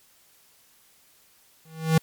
square tone with exponential growth, 160.3 Hz, E3, 48 cents flat, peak -14 dBFS, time 1.65-1.98 s, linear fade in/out 5 ms, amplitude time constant 71 ms, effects white hiss -59 dBFS RMS until 2.02 s + MP3 96 kbps

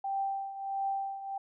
sine tone with tremolo, 784 Hz, G5, in tune, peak -28 dBFS, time 0.04-1.38 s, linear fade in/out 5 ms, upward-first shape triangle, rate 1.5 Hz, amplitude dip 75%, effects none

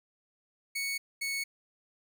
sawtooth tone pair in turn, 2220 / 2212 Hz, C#7 / C#7, +2 / -4 cents, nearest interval unison, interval 6 cents, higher first, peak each -28 dBFS, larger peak neither, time 0.75-0.98 / 1.21-1.44 s, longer neither, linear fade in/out 10 ms, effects none

